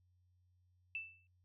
sine tone with exponential decay, 2651 Hz, E7, 9 cents sharp, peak -37 dBFS, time 0.95-1.27 s, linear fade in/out 1 ms, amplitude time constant 68 ms, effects noise-tail reverb RT60 0.1 s tail -23 dB re dry + added 90 Hz sine -70 dBFS peak until 1.44 s

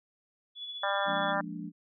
sine tone with tremolo, 3419 Hz, G#7, 50 cents sharp, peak -36 dBFS, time 0.55-1.35 s, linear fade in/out 50 ms, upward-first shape sine, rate 15 Hz, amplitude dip 40%
harmonic tone, 198.6 Hz, G3, 23 cents sharp, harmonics 3 / 4 / 5 / 6 / 7 / 8 / 9, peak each -33 / -34 / -35 / -36 / -36 / -37 / -38 dBFS, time 0.83-1.41 s, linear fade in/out 5 ms
sine chord, Bb dominant seventh, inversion second, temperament equal, 174.61 / 207.7 / 233.1 / 293.7 Hz, F3 / Ab3 / Bb3 / D4, 0 / 0 / 0 / 0 cents, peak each -40 / -42 / -45 / -41 dBFS, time 1.05-1.72 s, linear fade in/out 50 ms
effects none

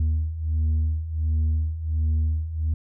sine beating tone pair, 77.5 / 78.9 Hz, D#2 / D#2, -6 / +25 cents, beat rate 1.4 Hz, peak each -24 / -20 dBFS, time 0-2.74 s, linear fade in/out 5 ms, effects tanh soft clip ceiling -18 dBFS

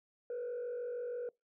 sine tone with frequency modulation, 486.1 Hz, B4, 28 cents flat, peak -35 dBFS, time 0.3-1.29 s, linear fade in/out 2 ms, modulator 46.3 Hz, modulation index 0.49, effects noise-tail reverb RT60 0.2 s tail -25 dB re dry + tanh soft clip ceiling -35 dBFS

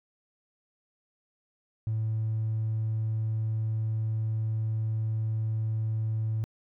triangle tone, 110 Hz, A2, in tune, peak -23 dBFS, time 1.87-6.44 s, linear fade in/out 0 ms, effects tanh soft clip ceiling -23 dBFS

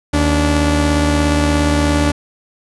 sawtooth tone pair together, 76.8 / 290 Hz, D#2 / D4, -22 / -22 cents, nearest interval octave + major seventh, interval 2300 cents, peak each -11 dBFS, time 0.13-2.12 s, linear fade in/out 10 ms, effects resampled to 24000 Hz

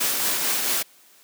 white noise with tremolo, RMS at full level -22 dBFS, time 0-0.83 s, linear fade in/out 10 ms, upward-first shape triangle, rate 4.5 Hz, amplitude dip 35%, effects white hiss -54 dBFS RMS until 1.23 s + high-pass 200 Hz 12 dB/octave

